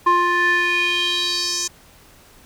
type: tone with band-pass filter sweep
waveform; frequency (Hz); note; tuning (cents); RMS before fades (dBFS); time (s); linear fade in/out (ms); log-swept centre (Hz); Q
square; 351.3; F4; +10; -19; 0.06-1.68; 10; 1100 to 6400; 3.9
effects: pink hiss -49 dBFS RMS until 2.45 s